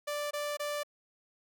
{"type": "tone bursts", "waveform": "sawtooth", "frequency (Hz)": 587.3, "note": "D5", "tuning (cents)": 0, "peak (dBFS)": -29, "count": 3, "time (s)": [0.07, 0.834], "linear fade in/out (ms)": 10, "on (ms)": 240, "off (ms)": 22, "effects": []}